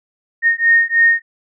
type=beating tone pair; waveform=sine; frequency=1845 / 1848.2 Hz; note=A#6 / A#6; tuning=-18 / -15 cents; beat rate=3.2 Hz; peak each=-13 dBFS; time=0.42-1.22 s; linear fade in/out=50 ms; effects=none